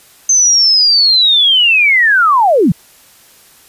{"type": "linear sweep", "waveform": "sine", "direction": "down", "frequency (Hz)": [6272, 133.2], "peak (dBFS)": -6, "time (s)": [0.29, 2.72], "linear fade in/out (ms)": 5, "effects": ["white hiss -44 dBFS RMS until 3.68 s", "resampled to 32000 Hz"]}